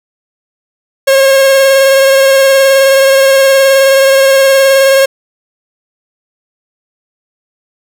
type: tone with vibrato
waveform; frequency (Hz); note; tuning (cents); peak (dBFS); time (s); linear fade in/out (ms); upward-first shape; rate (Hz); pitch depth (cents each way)
45% pulse; 541; C#5; -42; -4; 1.07-5.06; 10; sine; 19; 22
effects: none